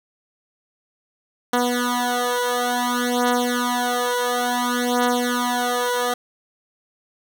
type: beating tone pair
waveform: 10% pulse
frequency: 244.7 / 245.27 Hz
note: B3 / B3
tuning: -16 / -12 cents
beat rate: 0.57 Hz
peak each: -14 dBFS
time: 1.53-6.14 s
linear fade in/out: 5 ms
effects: none